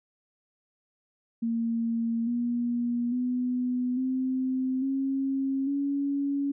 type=tone with pitch steps; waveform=sine; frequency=230.1 / 239.5 / 249.2 / 259.3 / 269.9 / 280.8 Hz; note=A#3 / A#3 / B3 / C4 / C#4 / C#4; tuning=-22 / +47 / +16 / -15 / -46 / +22 cents; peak=-25 dBFS; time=1.42-6.52 s; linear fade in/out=10 ms; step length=850 ms; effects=none